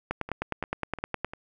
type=two click trains; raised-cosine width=0.5 ms; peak=-23 / -13 dBFS; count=4 / 12; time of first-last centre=0.29-1.335 / 0.11-1.246 s; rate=2.87 / 9.68 Hz; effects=none